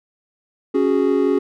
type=chord; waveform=triangle; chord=C# suspended fourth; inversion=none; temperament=equal; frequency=277.2 / 370 / 415.3 Hz; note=C#4 / F#4 / G#4; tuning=0 / 0 / 0 cents; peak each=-17 dBFS; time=0.74-1.39 s; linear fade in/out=10 ms; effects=none